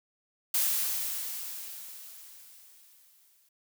blue noise with exponential decay, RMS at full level -26 dBFS, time 0.54-3.49 s, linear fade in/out 5 ms, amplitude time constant 640 ms, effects none

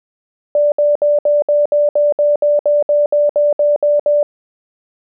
sine tone bursts, 587.3 Hz, D5, in tune, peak -9 dBFS, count 16, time 0.55-4.23 s, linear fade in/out 2 ms, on 170 ms, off 64 ms, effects none

